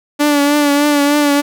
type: tone with vibrato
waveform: sawtooth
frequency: 290 Hz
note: D4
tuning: 22 cents flat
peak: -6 dBFS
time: 0.19-1.42 s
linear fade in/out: 20 ms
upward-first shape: triangle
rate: 3.3 Hz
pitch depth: 42 cents each way
effects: none